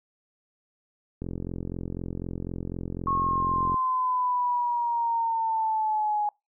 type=click train; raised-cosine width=3 ms; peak=-20 dBFS; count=112; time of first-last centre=1.22-3.743 s; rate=44 Hz
type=linear sweep; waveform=sine; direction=down; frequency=1094 to 830.6 Hz; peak=-23 dBFS; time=3.07-6.29 s; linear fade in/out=2 ms
effects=noise-tail reverb RT60 0.2 s tail -25 dB re dry